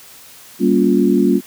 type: chord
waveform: sine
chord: G half-diminished seventh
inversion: none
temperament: just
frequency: 196 / 235.2 / 282.2 / 352.8 Hz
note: G3 / Bb3 / Db4 / F4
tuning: 0 / +16 / +31 / +18 cents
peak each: -16 dBFS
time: 0.59-1.41 s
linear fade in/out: 50 ms
effects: white hiss -41 dBFS RMS until 1.46 s + high-pass 60 Hz 12 dB/octave